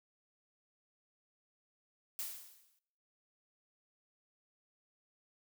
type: noise with exponential decay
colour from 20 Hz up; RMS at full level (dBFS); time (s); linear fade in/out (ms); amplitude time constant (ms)
blue; -38; 2.19-2.79; 0; 130
effects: noise-tail reverb RT60 0.9 s tail -25 dB re dry